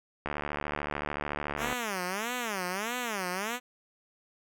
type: click train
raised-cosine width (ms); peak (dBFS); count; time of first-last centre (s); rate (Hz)
0.5; -17; 109; 0.26-1.727; 73.6
type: tone with vibrato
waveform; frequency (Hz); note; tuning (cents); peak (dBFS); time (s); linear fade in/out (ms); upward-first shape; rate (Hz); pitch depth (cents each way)
5% pulse; 211.2; G#3; +29; -20; 1.57-3.6; 50; sine; 1.6; 290
effects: none